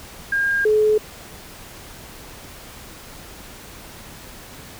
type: tone pair in turn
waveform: sine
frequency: 1613 / 428 Hz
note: G6 / A4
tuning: +49 / -48 cents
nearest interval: octave + major seventh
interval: 2297 cents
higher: first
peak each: -17 / -13 dBFS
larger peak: second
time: 0.32-0.65 / 0.65-0.98 s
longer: neither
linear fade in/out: 5 ms
effects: pink hiss -40 dBFS RMS until 4.79 s